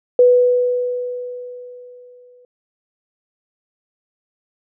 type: tone with exponential decay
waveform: sine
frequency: 493.9 Hz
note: B4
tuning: in tune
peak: -6 dBFS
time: 0.19-2.45 s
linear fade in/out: 2 ms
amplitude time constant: 490 ms
effects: none